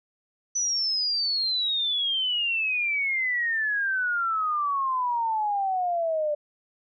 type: exponential sweep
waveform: sine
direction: down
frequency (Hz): 6000 to 587.3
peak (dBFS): -23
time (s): 0.55-6.35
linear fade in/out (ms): 10
effects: none